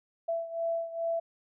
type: beating tone pair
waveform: sine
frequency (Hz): 666 / 668.4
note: E5 / E5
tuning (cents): +18 / +24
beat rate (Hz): 2.4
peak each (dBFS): -31 / -35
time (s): 0.28-1.2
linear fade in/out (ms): 10
effects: none